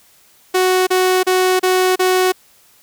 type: tone bursts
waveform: sawtooth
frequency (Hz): 370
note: F#4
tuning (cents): 0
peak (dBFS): -8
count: 5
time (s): 0.54-2.322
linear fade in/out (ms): 10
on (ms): 330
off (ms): 33
effects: white hiss -51 dBFS RMS until 2.82 s